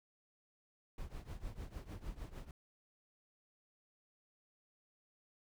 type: noise with tremolo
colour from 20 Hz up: brown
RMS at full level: -43 dBFS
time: 0.98-2.51 s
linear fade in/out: 2 ms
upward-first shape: triangle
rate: 6.6 Hz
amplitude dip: 90%
effects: none